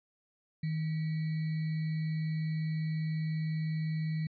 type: tone with sample-and-hold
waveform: sine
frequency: 157.6 Hz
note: D#3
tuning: 23 cents sharp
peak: -30 dBFS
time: 0.63-4.27 s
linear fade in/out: 5 ms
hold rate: 2100 Hz
effects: resampled to 11025 Hz